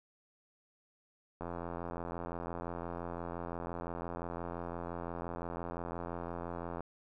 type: click train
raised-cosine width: 1 ms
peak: -26 dBFS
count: 464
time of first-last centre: 1.41-6.806 s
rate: 85.8 Hz
effects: none